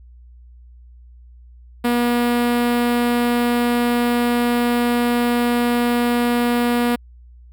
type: tone with notch filter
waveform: sawtooth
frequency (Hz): 240.4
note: B3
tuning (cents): -46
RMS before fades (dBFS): -18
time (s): 1.84-6.96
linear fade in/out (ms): 10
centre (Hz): 6200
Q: 1.1
effects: added 60 Hz sine -41 dBFS peak until 7.52 s